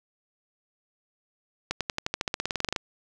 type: accelerating click train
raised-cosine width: 0.2 ms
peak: -10 dBFS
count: 18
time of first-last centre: 1.71-2.762 s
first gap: 97 ms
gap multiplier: 0.94
effects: none